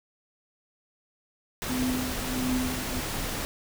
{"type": "noise", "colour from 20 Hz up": "pink", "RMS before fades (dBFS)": -32, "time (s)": [1.62, 3.45], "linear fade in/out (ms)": 0}
{"type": "tone with tremolo", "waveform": "sine", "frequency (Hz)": 253.9, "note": "B3", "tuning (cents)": 48, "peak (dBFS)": -24, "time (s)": [1.69, 3], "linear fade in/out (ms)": 5, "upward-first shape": "triangle", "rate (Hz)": 1.5, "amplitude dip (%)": 95}
{"effects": []}